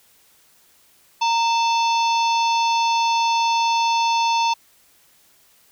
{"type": "harmonic tone with a mistuned harmonic", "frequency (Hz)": 880, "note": "A5", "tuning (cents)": 0, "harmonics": [1, 3, 4, 5, 6, 7], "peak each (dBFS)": [-17, -27, -29, -31, -33, -34], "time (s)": [1.21, 4.54], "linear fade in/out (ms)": 10, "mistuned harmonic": 1, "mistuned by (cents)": 86, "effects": ["white hiss -56 dBFS RMS until 5.71 s"]}